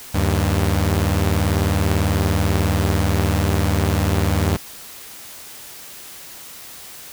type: tone pair together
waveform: sawtooth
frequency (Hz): 78.02 / 98.3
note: D#2 / G2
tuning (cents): +5 / +5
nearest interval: major third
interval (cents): 400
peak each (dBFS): -15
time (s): 0.14-4.57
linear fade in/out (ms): 10
effects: white hiss -38 dBFS RMS until 7.12 s